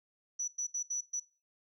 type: tone bursts at uneven times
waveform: sine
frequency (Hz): 5920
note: F#8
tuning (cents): 0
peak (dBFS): -31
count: 5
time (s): 0.39-0.48 / 0.58-0.67 / 0.74-0.83 / 0.9-1.01 / 1.13-1.2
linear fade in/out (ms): 10
effects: noise-tail reverb RT60 0.3 s tail -19 dB re dry + tanh soft clip ceiling -28 dBFS